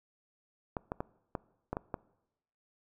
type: clicks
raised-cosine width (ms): 1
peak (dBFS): -20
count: 7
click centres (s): 0.768 / 0.919 / 1.005 / 1.352 / 1.73 / 1.769 / 1.942
effects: noise-tail reverb RT60 0.9 s tail -22 dB re dry